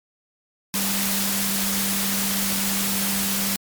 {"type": "tone in noise", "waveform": "sine", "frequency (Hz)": 196.7, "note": "G3", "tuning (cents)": 6, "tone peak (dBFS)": -27, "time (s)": [0.74, 3.56], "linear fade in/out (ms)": 0, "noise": "white", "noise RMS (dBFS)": -24, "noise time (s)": [0.74, 3.56], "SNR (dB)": -6, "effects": ["MP3 96 kbps"]}